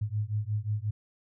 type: beating tone pair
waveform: sine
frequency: 103.1 / 108.7 Hz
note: G#2 / A2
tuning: -12 / -21 cents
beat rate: 5.6 Hz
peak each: -31 dBFS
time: 0.01-0.91 s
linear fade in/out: 10 ms
effects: none